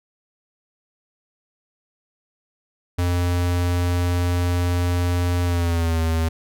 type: tone with pitch glide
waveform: square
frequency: 88.2 to 81.35 Hz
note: F2 to E2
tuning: +18 to -22 cents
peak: -19 dBFS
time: 2.98-6.29 s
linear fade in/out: 10 ms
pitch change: -140 cents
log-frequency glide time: 5.44-6 s
effects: none